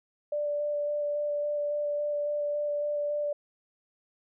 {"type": "tone with vibrato", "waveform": "sine", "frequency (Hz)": 587.3, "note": "D5", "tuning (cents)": 0, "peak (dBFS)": -27, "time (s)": [0.32, 3.33], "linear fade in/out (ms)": 5, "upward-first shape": "square", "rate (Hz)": 3.6, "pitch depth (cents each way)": 8, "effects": []}